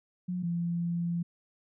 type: tone pair in turn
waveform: sine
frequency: 179.8 / 171.29 Hz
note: F#3 / F3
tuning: -49 / -33 cents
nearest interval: minor second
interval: 84 cents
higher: first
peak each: -30 / -28 dBFS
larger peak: second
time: 0.28-0.43 / 0.43-1.23 s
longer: second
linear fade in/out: 10 ms
effects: none